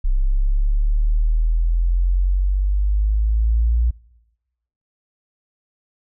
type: exponential sweep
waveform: sine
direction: up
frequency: 32.36 to 59 Hz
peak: -14 dBFS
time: 0.04-3.91 s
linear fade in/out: 10 ms
effects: noise-tail reverb RT60 1.0 s tail -23 dB re dry